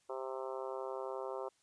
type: harmonic tone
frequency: 131.6 Hz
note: C3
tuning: 10 cents sharp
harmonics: 3 / 4 / 5 / 6 / 7 / 8 / 9 / 10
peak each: -43 / -43 / -47 / -50 / -48 / -50 / -53 / -54 dBFS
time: 0.09-1.49 s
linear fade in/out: 10 ms
effects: white hiss -73 dBFS RMS until 1.62 s + resampled to 22050 Hz